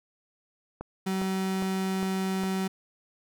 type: click train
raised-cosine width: 1 ms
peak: -22 dBFS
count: 5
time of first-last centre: 0.81-2.436 s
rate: 2.46 Hz
type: tone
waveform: 35% pulse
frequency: 190 Hz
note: F#3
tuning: 46 cents sharp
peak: -25 dBFS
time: 1.06-2.68 s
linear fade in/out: 10 ms
effects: none